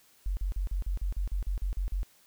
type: tone bursts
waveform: sine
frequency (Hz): 46.1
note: F#1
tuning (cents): -6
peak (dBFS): -27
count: 12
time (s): 0.26-2.031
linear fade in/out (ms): 0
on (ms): 110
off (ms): 41
effects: white hiss -62 dBFS RMS until 2.26 s